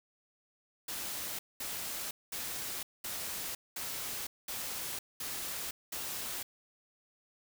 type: noise bursts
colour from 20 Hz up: white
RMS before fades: -39 dBFS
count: 8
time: 0.88-6.43 s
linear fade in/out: 5 ms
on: 510 ms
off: 210 ms
effects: none